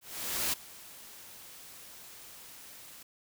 white noise with ADSR envelope, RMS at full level -30 dBFS, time 0.01-3.03 s, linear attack 520 ms, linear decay 11 ms, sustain -20 dB, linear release 6 ms, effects none

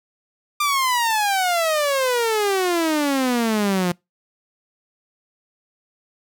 sawtooth exponential sweep, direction down, 1200 to 173.7 Hz, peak -14 dBFS, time 0.6-3.92 s, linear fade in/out 5 ms, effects noise-tail reverb RT60 0.2 s tail -25 dB re dry

